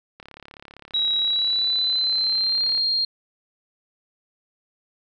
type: click train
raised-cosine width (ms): 0.3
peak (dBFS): -25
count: 92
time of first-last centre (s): 0.2-2.778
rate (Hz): 35.3
type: tone with pitch glide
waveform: sine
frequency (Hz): 3864 to 4214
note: B7 to C8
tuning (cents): -39 to +12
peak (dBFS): -19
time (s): 0.94-3.05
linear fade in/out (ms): 5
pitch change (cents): +151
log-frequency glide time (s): 1.18-2.69
effects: none